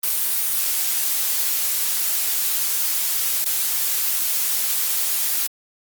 blue noise with dropouts, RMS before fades -21 dBFS, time 0.03-5.47 s, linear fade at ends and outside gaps 5 ms, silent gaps 3.446-3.458 s, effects Opus 32 kbps

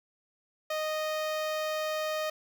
sawtooth tone with notch filter, 620 Hz, D#5, 6 cents flat, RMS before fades -32 dBFS, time 0.7-2.3 s, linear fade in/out 5 ms, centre 9100 Hz, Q 1.3, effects none

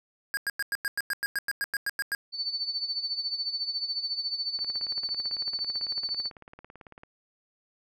square tone bursts, 1631 Hz, G#6, 32 cents flat, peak -27 dBFS, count 15, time 0.34-2.149 s, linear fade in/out 0 ms, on 31 ms, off 96 ms
sine tone with tremolo, 4507 Hz, C#8, 28 cents sharp, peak -26 dBFS, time 2.32-6.31 s, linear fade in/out 50 ms, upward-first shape sine, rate 14 Hz, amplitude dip 70%
click train, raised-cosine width 0.5 ms, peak -31 dBFS, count 45, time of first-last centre 4.59-7.034 s, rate 18 Hz
effects none

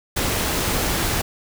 pink noise, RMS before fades -22 dBFS, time 0.16-1.22 s, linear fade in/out 10 ms, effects none

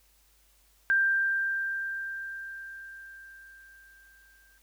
sine tone with exponential decay, 1582 Hz, G6, 15 cents sharp, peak -20 dBFS, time 0.9-4.58 s, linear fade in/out 0 ms, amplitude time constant 800 ms, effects added 50 Hz sine -65 dBFS peak until 4.62 s + white hiss -65 dBFS RMS until 4.62 s

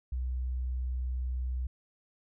sine tone, 62.9 Hz, B1, 32 cents sharp, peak -30 dBFS, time 0.12-1.67 s, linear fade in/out 5 ms, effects none

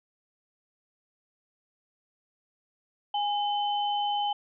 sine tone pair together, 823 / 3050 Hz, G#5 / G7, -16 / -48 cents, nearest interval octave + major seventh, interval 2268 cents, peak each -26 / -33 dBFS, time 3.14-4.33 s, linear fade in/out 5 ms, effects none

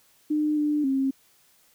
sine tone with pitch steps, 302.3 / 297.7 / 268.7 Hz, D#4 / D4 / C4, -50 / +24 / +46 cents, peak -21 dBFS, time 0.3-1.11 s, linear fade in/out 10 ms, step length 270 ms, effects white hiss -61 dBFS RMS until 1.74 s

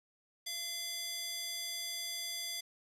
square tone with high-pass filter, 684 Hz, F5, 36 cents flat, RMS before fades -40 dBFS, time 0.46-2.61 s, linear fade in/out 10 ms, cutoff 3700 Hz, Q 1.2, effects resampled to 32000 Hz + 10-bit

